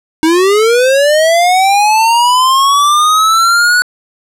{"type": "linear sweep", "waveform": "square", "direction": "up", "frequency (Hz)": [311.1, 1480], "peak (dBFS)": -7, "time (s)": [0.23, 3.82], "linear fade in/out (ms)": 0, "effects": ["low-pass 11000 Hz 12 dB/octave"]}